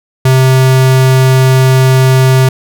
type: tone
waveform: square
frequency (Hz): 130.81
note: C3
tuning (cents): 0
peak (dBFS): -5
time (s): 0.25-2.49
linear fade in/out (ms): 5
effects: none